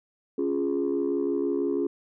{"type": "chord", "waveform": "sine", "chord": "Db major", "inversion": "none", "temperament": "equal", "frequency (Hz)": [277.2, 349.2, 415.3], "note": ["Db4", "F4", "Ab4"], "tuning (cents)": [0, 0, 0], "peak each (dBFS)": -27, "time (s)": [0.38, 1.87], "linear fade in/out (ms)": 5, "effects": ["tanh soft clip ceiling -18 dBFS"]}